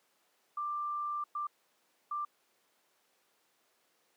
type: tone bursts at uneven times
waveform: sine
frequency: 1183 Hz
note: D6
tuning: 12 cents sharp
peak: -33 dBFS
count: 3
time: 0.57-1.24 / 1.35-1.47 / 2.11-2.25 s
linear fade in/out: 5 ms
effects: pink hiss -72 dBFS RMS until 4.16 s + high-pass 400 Hz 12 dB/octave